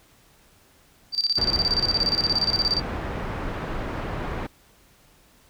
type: tone with tremolo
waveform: sine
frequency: 4661 Hz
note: D8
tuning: 14 cents flat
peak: -18 dBFS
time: 1.12-2.82 s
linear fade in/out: 50 ms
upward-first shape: square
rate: 17 Hz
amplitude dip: 80%
type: low-pass noise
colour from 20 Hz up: pink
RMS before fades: -30 dBFS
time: 1.37-4.47 s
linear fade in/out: 10 ms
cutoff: 1700 Hz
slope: 12 dB/octave
effects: pink hiss -57 dBFS RMS until 5.49 s